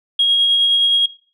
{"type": "tone with tremolo", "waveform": "sine", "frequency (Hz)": 3280, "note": "G#7", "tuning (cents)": -22, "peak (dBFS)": -10, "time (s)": [0.19, 1.06], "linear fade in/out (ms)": 5, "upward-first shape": "sine", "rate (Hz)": 9.6, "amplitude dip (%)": 25, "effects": ["noise-tail reverb RT60 0.4 s tail -19 dB re dry", "tanh soft clip ceiling -6 dBFS"]}